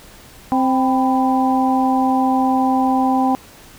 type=harmonic tone with a mistuned harmonic; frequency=261.6 Hz; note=C4; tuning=in tune; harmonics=1 / 2 / 3 / 4; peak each=-16 / -28 / -17 / -24 dBFS; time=0.52-3.35 s; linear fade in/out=0 ms; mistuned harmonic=4; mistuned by=-79 cents; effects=pink hiss -43 dBFS RMS until 3.78 s